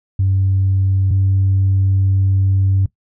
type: tone pair in turn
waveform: sine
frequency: 96 / 96.42 Hz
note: G2 / G2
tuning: -36 / -28 cents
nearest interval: unison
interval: 8 cents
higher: second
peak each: -11 / -10 dBFS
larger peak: second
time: 0.19-1.11 / 1.11-2.86 s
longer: second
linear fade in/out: 5 ms
effects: noise-tail reverb RT60 0.1 s tail -19 dB re dry + tanh soft clip ceiling -8 dBFS